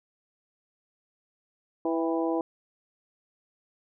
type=harmonic tone with a mistuned harmonic; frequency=164.81 Hz; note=E3; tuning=in tune; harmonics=2 / 3 / 4 / 5 / 6; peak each=-27 / -31 / -33 / -35 / -37 dBFS; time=1.85-2.41 s; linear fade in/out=2 ms; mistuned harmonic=5; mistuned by=-46 cents; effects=none